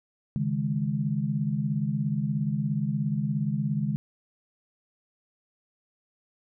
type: chord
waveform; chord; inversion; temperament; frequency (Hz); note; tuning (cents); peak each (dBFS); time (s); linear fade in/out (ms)
sine; C# suspended second; none; equal; 138.59 / 155.56 / 207.7; C#3 / D#3 / G#3; 0 / 0 / 0; -29; 0.36-3.96; 0
effects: none